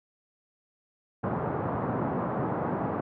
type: band-pass noise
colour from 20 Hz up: pink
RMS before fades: -30 dBFS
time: 1.23-3.01 s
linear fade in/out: 10 ms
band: 110 to 1200 Hz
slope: 24 dB/octave
effects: none